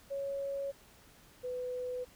sine tone pair in turn, 554.4 / 499.4 Hz, C#5 / B4, 0 / +19 cents, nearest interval major second, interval 181 cents, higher first, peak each -34 / -35 dBFS, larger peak first, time 0.1-0.72 / 1.43-2.05 s, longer neither, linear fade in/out 20 ms, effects pink hiss -60 dBFS RMS until 2.15 s

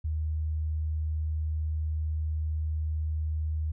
sine tone, 77.78 Hz, D#2, in tune, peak -27 dBFS, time 0.04-3.72 s, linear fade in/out 10 ms, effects none

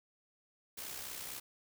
white noise with amplitude modulation, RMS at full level -42 dBFS, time 0.77-1.4 s, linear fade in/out 10 ms, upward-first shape sine, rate 64.2 Hz, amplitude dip 50%, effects none

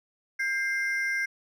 triangle ring-modulated tone, 1847 Hz, A#6, 16 cents flat, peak -21 dBFS, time 0.39-1.26 s, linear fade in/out 10 ms, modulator 249 Hz, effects none

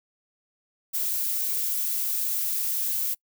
violet noise, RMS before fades -27 dBFS, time 0.93-3.15 s, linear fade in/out 20 ms, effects noise-tail reverb RT60 0.1 s tail -26 dB re dry

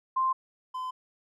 sine / triangle tone pair in turn, 1046.5 / 1022.6 Hz, C6 / C6, 0 / -40 cents, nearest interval unison, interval 40 cents, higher first, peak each -23 / -30 dBFS, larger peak first, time 0.16-0.33 / 0.74-0.91 s, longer neither, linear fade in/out 10 ms, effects none

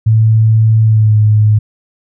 sine tone with pitch glide, 110.7 to 106.74 Hz, A2 to G#2, +11 to +48 cents, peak -5 dBFS, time 0.06-1.59 s, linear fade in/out 10 ms, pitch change -63 cents, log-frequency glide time 0.82-1.17 s, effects none

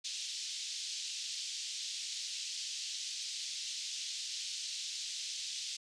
white band-pass noise, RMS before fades -41 dBFS, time 0.04-5.77 s, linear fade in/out 10 ms, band 3100 to 6200 Hz, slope 24 dB/octave, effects resampled to 22050 Hz

